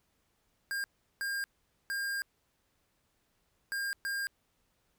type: tone bursts at uneven times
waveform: square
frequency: 1608 Hz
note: G6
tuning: 44 cents sharp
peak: -33 dBFS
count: 5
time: 0.71-0.84 / 1.21-1.44 / 1.9-2.22 / 3.72-3.93 / 4.05-4.27 s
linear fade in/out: 0 ms
effects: pink hiss -75 dBFS RMS until 4.98 s